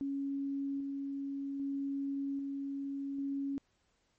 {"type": "tone with tremolo", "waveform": "sine", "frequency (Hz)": 277.2, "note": "C#4", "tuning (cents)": 0, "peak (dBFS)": -33, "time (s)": [0.01, 3.58], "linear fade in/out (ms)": 0, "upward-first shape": "square", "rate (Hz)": 0.63, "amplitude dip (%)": 25, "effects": ["pink hiss -75 dBFS RMS until 4.18 s", "MP3 32 kbps"]}